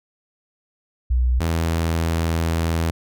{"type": "tone pair in turn", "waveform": ["sine", "sawtooth"], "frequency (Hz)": [61.74, 82.41], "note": ["B1", "E2"], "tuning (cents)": [0, 0], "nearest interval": "perfect fourth", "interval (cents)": 500, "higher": "second", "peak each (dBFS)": -15, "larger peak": "neither", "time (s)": [[1.1, 1.4], [1.4, 2.91]], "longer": "second", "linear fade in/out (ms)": 10, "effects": []}